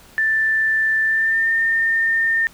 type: tone with pitch glide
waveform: sine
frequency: 1768 to 1814.6 Hz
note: A6 to A#6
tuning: +8 to -47 cents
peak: -15 dBFS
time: 0.18-2.47 s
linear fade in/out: 0 ms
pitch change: +45 cents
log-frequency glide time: 1.04-1.52 s
effects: pink hiss -47 dBFS RMS until 2.53 s